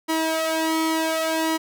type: tone with flanger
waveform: sawtooth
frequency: 321.1 Hz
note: E4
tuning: 45 cents flat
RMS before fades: -23 dBFS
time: 0.08-1.58 s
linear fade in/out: 20 ms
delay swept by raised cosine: 1 to 2.2 ms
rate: 0.68 Hz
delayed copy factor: +0.8
effects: none